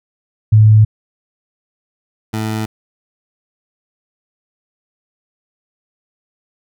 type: tone pair in turn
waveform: sine / 20% pulse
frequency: 108 / 109.38 Hz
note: A2 / A2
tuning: -32 / -10 cents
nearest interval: unison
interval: 22 cents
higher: second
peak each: -4 / -13 dBFS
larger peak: first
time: 0.52-0.85 / 2.33-2.66 s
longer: neither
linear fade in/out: 10 ms
effects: none